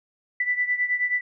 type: beating tone pair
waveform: sine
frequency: 1977 / 1986.4 Hz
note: B6 / B6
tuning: +1 / +9 cents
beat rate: 9.4 Hz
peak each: -23 / -27 dBFS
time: 0.4-1.21 s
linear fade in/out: 5 ms
effects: none